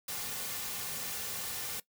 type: noise with comb filter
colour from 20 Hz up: white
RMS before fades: -38 dBFS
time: 0.08-1.8 s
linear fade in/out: 5 ms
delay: 3.1 ms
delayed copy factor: -0.6
effects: noise-tail reverb RT60 0.1 s tail -18 dB re dry